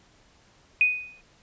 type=tone with exponential decay; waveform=sine; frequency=2489 Hz; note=D#7; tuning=in tune; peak=-14 dBFS; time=0.81-1.21 s; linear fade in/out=1 ms; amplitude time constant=85 ms; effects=pink hiss -59 dBFS RMS until 1.42 s + resampled to 16000 Hz